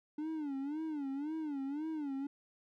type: tone with vibrato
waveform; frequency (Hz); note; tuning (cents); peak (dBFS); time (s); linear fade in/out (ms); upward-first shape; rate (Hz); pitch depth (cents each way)
triangle; 293.7; D4; 0; -34; 0.18-2.27; 5; sine; 1.9; 150
effects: none